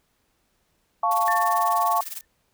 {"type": "chord", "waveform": "sine", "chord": "F augmented", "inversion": "none", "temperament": "equal with one note detuned", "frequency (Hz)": [698.5, 880, 1113.9], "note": ["F5", "A5", "C#6"], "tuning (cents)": [0, 0, 8], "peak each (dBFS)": [-24, -24, -22], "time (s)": [1.03, 2.01], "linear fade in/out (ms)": 5}
{"type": "noise with tremolo", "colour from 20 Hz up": "blue", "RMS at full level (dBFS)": -31, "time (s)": [1.11, 2.21], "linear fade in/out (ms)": 2, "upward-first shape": "triangle", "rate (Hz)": 20, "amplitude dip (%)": 95}
{"type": "tone with exponential decay", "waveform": "sine", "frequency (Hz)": 1790, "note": "A6", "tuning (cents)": 29, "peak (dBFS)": -24, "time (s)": [1.28, 2.25], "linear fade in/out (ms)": 0, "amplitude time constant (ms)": 210}
{"effects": ["pink hiss -69 dBFS RMS until 2.53 s"]}